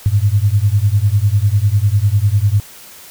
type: beating tone pair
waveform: sine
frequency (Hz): 97.6 / 107.6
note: G2 / A2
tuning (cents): -7 / -38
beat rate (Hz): 10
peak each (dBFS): -13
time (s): 0.06-2.6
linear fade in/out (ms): 0
effects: white hiss -38 dBFS RMS until 3.1 s